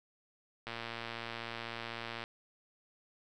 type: click train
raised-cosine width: 0.3 ms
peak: -24 dBFS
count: 183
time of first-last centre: 0.67-2.239 s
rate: 116 Hz
effects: none